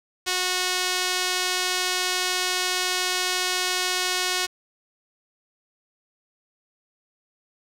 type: tone with band-pass filter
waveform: sawtooth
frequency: 365.8 Hz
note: F#4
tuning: 20 cents flat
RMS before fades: -25 dBFS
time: 0.26-4.47 s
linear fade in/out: 20 ms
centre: 4900 Hz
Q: 0.74
effects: 8-bit